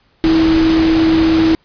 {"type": "tone in noise", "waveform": "sine", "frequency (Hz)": 323.3, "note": "E4", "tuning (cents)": -34, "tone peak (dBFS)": -9, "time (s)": [0.24, 1.55], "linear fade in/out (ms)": 0, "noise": "pink", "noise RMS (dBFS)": -20, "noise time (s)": [0.24, 1.55], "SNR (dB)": 8, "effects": ["pink hiss -56 dBFS RMS until 1.64 s", "resampled to 11025 Hz"]}